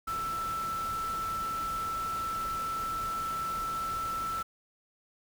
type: tone in noise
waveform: sine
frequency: 1328 Hz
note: E6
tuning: 12 cents sharp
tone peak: -31 dBFS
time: 0.07-4.43 s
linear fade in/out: 10 ms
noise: pink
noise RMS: -43 dBFS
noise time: 0.07-4.43 s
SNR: +9 dB
effects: none